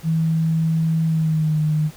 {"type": "tone with pitch glide", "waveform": "sine", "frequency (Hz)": [161.5, 153.5], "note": ["E3", "D#3"], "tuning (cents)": [-35, -23], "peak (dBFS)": -16, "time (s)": [0.03, 1.91], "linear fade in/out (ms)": 50, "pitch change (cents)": -88, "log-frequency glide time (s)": [1.06, 1.6], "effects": ["pink hiss -45 dBFS RMS until 1.96 s"]}